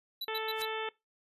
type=tone bursts; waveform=square; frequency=3951 Hz; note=B7; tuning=in tune; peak=-35 dBFS; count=4; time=0.21-0.652 s; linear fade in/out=5 ms; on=37 ms; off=98 ms
type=harmonic tone; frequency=440 Hz; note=A4; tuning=in tune; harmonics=1 / 2 / 3 / 4 / 5 / 6 / 7 / 8; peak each=-37 / -40 / -42 / -43 / -44 / -45 / -45 / -46 dBFS; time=0.28-0.89 s; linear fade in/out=2 ms
type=noise with exponential growth; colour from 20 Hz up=white; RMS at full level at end=-38 dBFS; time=0.54-0.62 s; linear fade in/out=1 ms; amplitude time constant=17 ms
effects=noise-tail reverb RT60 0.2 s tail -22 dB re dry + resampled to 32000 Hz